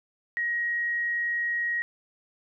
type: tone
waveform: sine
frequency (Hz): 1891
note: A#6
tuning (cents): +24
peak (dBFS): -25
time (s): 0.37-1.82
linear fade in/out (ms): 0
effects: none